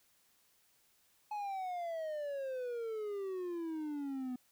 triangle exponential sweep, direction down, 851 to 247.5 Hz, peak -35 dBFS, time 1.31-4.36 s, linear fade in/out 5 ms, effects white hiss -71 dBFS RMS until 4.51 s

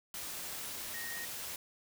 sine tone in noise, 1864.7 Hz, A#6, in tune, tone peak -42 dBFS, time 0.94-1.25 s, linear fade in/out 2 ms, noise white, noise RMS -42 dBFS, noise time 0.14-1.56 s, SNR -3 dB, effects none

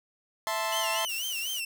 sawtooth chord, A minor, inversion second, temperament equal, 659.3 / 880 / 1046.5 Hz, E5 / A5 / C6, 0 / 0 / 0 cents, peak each -29 dBFS, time 0.47-1.05 s, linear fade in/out 0 ms
sawtooth tone with vibrato, 2902 Hz, F#7, 34 cents flat, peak -28 dBFS, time 0.72-1.65 s, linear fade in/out 5 ms, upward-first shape sine, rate 4.1 Hz, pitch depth 140 cents each way
blue noise, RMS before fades -40 dBFS, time 1.09-1.6 s, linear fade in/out 0 ms
effects none

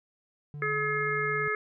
triangle tone with pitch glide, 146.83 to 147.85 Hz, D3 to D3, 0 to +12 cents, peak -35 dBFS, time 0.54-1.48 s, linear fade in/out 0 ms, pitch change +12 cents, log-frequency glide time 0.81-1.03 s
harmonic tone, 425.6 Hz, G#4, 42 cents sharp, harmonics 1 / 3 / 4 / 5, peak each -32 / -32 / -32 / -32 dBFS, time 0.62-1.55 s, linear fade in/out 2 ms
effects none

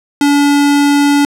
square tone, 286.5 Hz, D4, 43 cents flat, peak -8 dBFS, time 0.21-1.25 s, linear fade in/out 2 ms, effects low-pass 12000 Hz 12 dB/octave

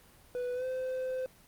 triangle tone with pitch glide, 493.9 to 515.2 Hz, B4 to C5, 0 to -27 cents, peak -30 dBFS, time 0.35-1.26 s, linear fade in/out 0 ms, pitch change +73 cents, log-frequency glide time 0.54-0.65 s, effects pink hiss -59 dBFS RMS until 1.47 s + Opus 24 kbps

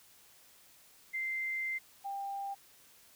sine tone pair in turn, 2084 / 793.6 Hz, C7 / G5, -7 / +21 cents, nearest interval octave + perfect fourth, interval 1672 cents, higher first, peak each -33 / -36 dBFS, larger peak first, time 1.13-1.79 / 2.04-2.55 s, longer first, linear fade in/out 20 ms, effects white hiss -61 dBFS RMS until 3.15 s

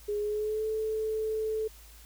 sine tone with pitch glide, 415.3 to 436.5 Hz, G#4 to A4, 0 to -14 cents, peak -28 dBFS, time 0.08-1.68 s, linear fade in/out 10 ms, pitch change +86 cents, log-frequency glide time 0.19-0.66 s, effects added 54 Hz sine -51 dBFS peak until 2.05 s + white hiss -55 dBFS RMS until 2.05 s

